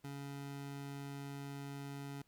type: tone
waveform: 25% pulse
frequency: 140.3 Hz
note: C#3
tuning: 21 cents sharp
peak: -40 dBFS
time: 0.04-2.22 s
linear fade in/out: 5 ms
effects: pink hiss -75 dBFS RMS until 2.27 s